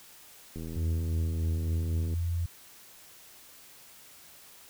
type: click train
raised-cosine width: 3 ms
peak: -27 dBFS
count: 129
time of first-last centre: 0.56-2.138 s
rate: 81.1 Hz
type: tone with pitch glide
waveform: sine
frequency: 84.5 to 85.58 Hz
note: E2 to F2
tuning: +43 to -35 cents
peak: -27 dBFS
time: 0.76-2.46 s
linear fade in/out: 5 ms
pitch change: +22 cents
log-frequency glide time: 1.44-1.84 s
effects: white hiss -53 dBFS RMS until 4.69 s